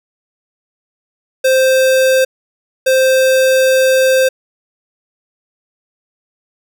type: tone bursts at uneven times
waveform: square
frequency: 523 Hz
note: C5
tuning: 1 cent flat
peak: -9 dBFS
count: 2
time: 1.44-2.25 / 2.86-4.29 s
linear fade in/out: 10 ms
effects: none